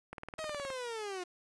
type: click train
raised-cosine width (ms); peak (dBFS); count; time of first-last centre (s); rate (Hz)
0.5; -27; 12; 0.13-0.703; 19.2
type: linear sweep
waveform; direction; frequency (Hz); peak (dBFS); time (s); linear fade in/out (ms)
sawtooth; down; 643 to 350.8; -34; 0.38-1.24; 10
effects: resampled to 22050 Hz + 9-bit